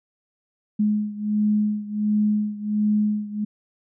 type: beating tone pair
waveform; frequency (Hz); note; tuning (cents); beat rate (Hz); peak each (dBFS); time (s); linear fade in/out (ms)
sine; 210 / 211.4; G#3 / G#3; +19 / +31; 1.4; -21 / -24; 0.79-3.45; 10
effects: none